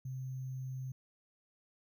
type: tone with sample-and-hold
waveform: sine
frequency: 130 Hz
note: C3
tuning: 11 cents flat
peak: -38 dBFS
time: 0.05-0.92 s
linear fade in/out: 5 ms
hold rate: 6300 Hz
effects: none